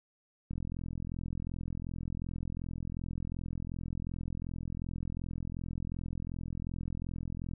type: click train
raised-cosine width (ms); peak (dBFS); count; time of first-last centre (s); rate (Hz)
5; -26; 301; 0.51-7.536; 42.7
effects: none